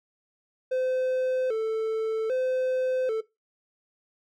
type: tone with vibrato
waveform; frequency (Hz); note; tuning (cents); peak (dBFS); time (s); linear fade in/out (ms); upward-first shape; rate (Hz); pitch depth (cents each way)
triangle; 476.6; A#4; +38; -22; 0.71-3.21; 10; square; 0.63; 130
effects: noise-tail reverb RT60 0.2 s tail -18 dB re dry